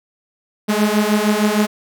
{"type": "beating tone pair", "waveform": "sawtooth", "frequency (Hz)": [207.6, 214.1], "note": ["G#3", "A3"], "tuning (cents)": [0, -47], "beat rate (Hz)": 6.5, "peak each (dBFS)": -13, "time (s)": [0.68, 1.67], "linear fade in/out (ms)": 20, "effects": []}